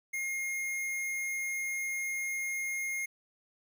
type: tone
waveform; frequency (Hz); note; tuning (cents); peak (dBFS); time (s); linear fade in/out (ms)
square; 2138; C7; +37; -33; 0.13-3.06; 10
effects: 11-bit